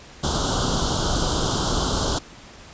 pink band-stop noise, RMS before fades -22 dBFS, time 0.23-2.19 s, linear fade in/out 10 ms, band 1500 to 3000 Hz, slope 96 dB/octave, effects pink hiss -44 dBFS RMS until 2.73 s + resampled to 16000 Hz

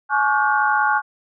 sine tone cluster, 847 / 1104 / 1155 / 1434 / 1549 Hz, G#5 / C#6 / D6 / F6 / G6, +34 / -7 / -29 / +45 / -21 cents, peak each -19 / -23 / -28 / -20 / -24 dBFS, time 0.09-1.02 s, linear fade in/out 50 ms, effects none

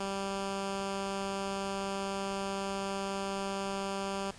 10% pulse tone, 196 Hz, G3, in tune, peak -25 dBFS, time 0-4.31 s, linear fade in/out 5 ms, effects pink hiss -52 dBFS RMS until 4.38 s + resampled to 22050 Hz

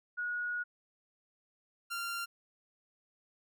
sine / sawtooth tone pair in turn, 1452 / 1385.4 Hz, F#6 / F6, -33 / -14 cents, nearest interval minor second, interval 81 cents, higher first, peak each -33 / -32 dBFS, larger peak second, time 0.17-0.64 / 1.9-2.26 s, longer first, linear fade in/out 20 ms, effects none

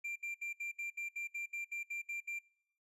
triangle tone bursts, 2371 Hz, D7, 16 cents sharp, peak -36 dBFS, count 13, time 0.04-2.392 s, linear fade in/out 10 ms, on 120 ms, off 66 ms, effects noise-tail reverb RT60 0.7 s tail -25 dB re dry + resampled to 32000 Hz

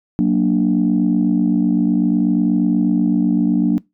sine chord, Gb augmented, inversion none, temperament equal, 185 / 233.1 / 293.7 Hz, Gb3 / Bb3 / D4, 0 / 0 / 0 cents, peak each -16 dBFS, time 0.19-3.78 s, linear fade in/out 0 ms, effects noise-tail reverb RT60 0.2 s tail -23 dB re dry + tanh soft clip ceiling -6 dBFS

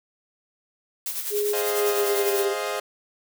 blue noise with tremolo, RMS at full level -28 dBFS, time 1.06-2.45 s, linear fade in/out 2 ms, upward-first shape sine, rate 10 Hz, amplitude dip 55%
sine tone with pitch glide, 415.3 to 398.6 Hz, G#4 to G4, 0 to +29 cents, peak -22 dBFS, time 1.3-2.55 s, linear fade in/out 50 ms, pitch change -71 cents, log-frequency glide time 1.65-2.39 s
sawtooth chord, F minor seventh, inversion first, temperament equal, 415.3 / 523.3 / 622.3 / 698.5 Hz, Ab4 / C5 / Eb5 / F5, 0 / 0 / 0 / 0 cents, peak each -27 / -28 / -28 / -30 dBFS, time 1.53-2.8 s, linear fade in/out 5 ms
effects none

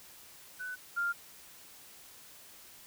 sine tone pair in turn, 1496 / 1398.3 Hz, F#6 / F6, +19 / +2 cents, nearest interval minor second, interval 117 cents, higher first, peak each -37 / -29 dBFS, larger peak second, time 0.59-0.76 / 0.96-1.13 s, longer neither, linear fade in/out 20 ms, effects white hiss -54 dBFS RMS until 2.86 s

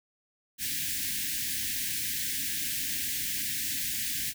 white band-stop noise, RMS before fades -32 dBFS, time 0.58-4.34 s, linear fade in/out 50 ms, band 320 to 1600 Hz, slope 96 dB/octave, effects none

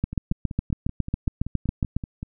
two click trains, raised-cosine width 5 ms, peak -10 / -19 dBFS, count 15 / 12, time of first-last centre 0.04-1.966 / 0.13-2.229 s, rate 7.27 / 5.24 Hz, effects none

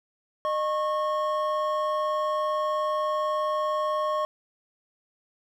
triangle tone pair together, 611.3 / 1093 Hz, D#5 / C#6, -31 / -25 cents, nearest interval minor seventh, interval 1006 cents, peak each -25 dBFS, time 0.45-4.25 s, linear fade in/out 0 ms, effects none

